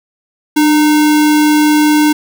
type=tone with sample-and-hold; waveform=sine; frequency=300 Hz; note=D4; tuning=37 cents sharp; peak=-6 dBFS; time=0.56-2.13 s; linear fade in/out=10 ms; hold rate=1225 Hz; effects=none